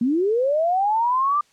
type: linear sweep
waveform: sine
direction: up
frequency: 224.2 to 1200 Hz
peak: -17 dBFS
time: 0.01-1.41 s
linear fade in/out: 5 ms
effects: white hiss -59 dBFS RMS until 1.52 s + low-pass 7000 Hz 12 dB/octave